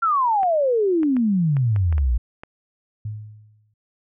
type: exponential sweep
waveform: sine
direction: down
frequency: 1395 to 55 Hz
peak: -16 dBFS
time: 0.02-2.18 s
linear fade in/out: 10 ms
type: clicks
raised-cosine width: 0.5 ms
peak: -21 dBFS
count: 8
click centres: 0.432 / 1.032 / 1.167 / 1.568 / 1.762 / 1.926 / 1.981 / 2.435 s
type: tone with exponential decay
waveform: sine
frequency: 106.7 Hz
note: G#2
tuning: 47 cents sharp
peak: -24 dBFS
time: 3.05-3.74 s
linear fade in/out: 5 ms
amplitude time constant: 150 ms
effects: none